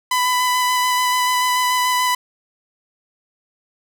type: tone with vibrato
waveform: sawtooth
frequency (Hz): 999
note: B5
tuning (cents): +20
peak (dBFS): -12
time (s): 0.11-2.15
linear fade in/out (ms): 5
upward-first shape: square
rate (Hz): 6.9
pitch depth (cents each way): 10
effects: none